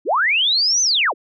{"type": "linear two-way sweep", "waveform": "sine", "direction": "up then down", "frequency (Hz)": [233.1, 6220, 233.1], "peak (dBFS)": -14, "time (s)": [0.05, 1.14], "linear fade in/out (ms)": 50, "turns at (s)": 0.82, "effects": []}